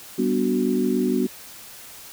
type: chord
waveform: sine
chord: G major seventh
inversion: none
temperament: equal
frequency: 196 / 246.9 / 293.7 / 370 Hz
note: G3 / B3 / D4 / F#4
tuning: 0 / 0 / 0 / 0 cents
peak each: -26 / -22 / -27 / -24 dBFS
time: 0.18-1.27 s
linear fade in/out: 10 ms
effects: white hiss -42 dBFS RMS until 2.12 s